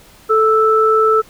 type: tone pair together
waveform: sine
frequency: 438.5 / 1318.5 Hz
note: A4 / E6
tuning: -6 / 0 cents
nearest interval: octave + perfect fifth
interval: 1906 cents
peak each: -12 dBFS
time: 0.29-1.22 s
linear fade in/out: 20 ms
effects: pink hiss -45 dBFS RMS until 1.29 s